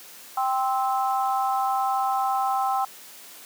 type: chord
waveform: sine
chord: C major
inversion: second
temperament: just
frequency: 784.9 / 1046.5 / 1308.1 Hz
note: G5 / C6 / E6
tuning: +2 / 0 / -14 cents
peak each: -23 / -28 / -29 dBFS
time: 0.37-2.85 s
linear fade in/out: 5 ms
effects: white hiss -45 dBFS RMS until 3.45 s + high-pass 200 Hz 12 dB/octave